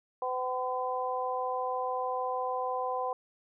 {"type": "harmonic tone", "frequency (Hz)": 253.7, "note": "B3", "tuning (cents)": 47, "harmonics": [2, 3, 4], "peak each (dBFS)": [-34, -34, -34], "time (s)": [0.22, 3.13], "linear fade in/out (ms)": 2, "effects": []}